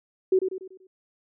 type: tone with echo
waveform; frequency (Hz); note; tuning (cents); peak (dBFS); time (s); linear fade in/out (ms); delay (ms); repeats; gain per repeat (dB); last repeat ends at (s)
sine; 375.9; F#4; +27; -16; 0.32-0.39; 5; 96; 5; -7; 0.87
effects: none